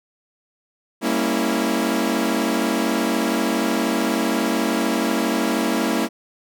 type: chord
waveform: sawtooth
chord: G diminished seventh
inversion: none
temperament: equal with one note detuned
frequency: 200.2 / 233.1 / 277.2 / 329.6 Hz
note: G3 / Bb3 / Db4 / Fb4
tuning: +37 / 0 / 0 / 0 cents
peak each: -23 / -19 / -21 / -20 dBFS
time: 1.01-6.09 s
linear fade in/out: 50 ms
effects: none